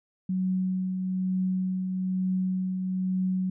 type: tone with tremolo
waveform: sine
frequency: 186 Hz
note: F#3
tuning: 9 cents sharp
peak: -23 dBFS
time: 0.29-3.5 s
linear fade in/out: 5 ms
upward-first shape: triangle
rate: 1.1 Hz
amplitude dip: 40%
effects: none